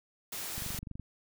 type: noise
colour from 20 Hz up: white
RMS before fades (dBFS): -39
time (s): 0.32-0.79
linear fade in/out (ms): 5
type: click train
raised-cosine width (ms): 5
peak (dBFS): -29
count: 11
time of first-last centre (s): 0.58-0.997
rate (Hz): 24
effects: none